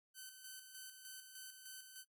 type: tone with tremolo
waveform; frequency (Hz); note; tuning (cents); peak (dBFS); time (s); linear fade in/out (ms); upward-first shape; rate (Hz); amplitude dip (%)
5% pulse; 1525; G6; -48; -39; 0.14-2.05; 50; square; 3.3; 50
effects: noise-tail reverb RT60 0.1 s tail -17 dB re dry